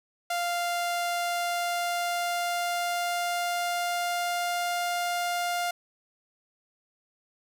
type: tone with pitch glide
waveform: sawtooth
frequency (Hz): 697 to 702.3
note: F5 to F5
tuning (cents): -4 to +10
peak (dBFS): -23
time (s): 0.3-5.71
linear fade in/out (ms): 5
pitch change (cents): +14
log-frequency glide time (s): 1.13-4.86
effects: none